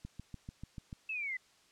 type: click train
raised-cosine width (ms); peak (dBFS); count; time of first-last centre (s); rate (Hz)
5; -31; 7; 0.05-0.928; 6.83
type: linear sweep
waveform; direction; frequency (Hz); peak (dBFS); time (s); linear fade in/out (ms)
sine; down; 2662 to 1975.5; -35; 1.09-1.37; 5
effects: white hiss -66 dBFS RMS until 1.71 s + low-pass 7000 Hz 12 dB/octave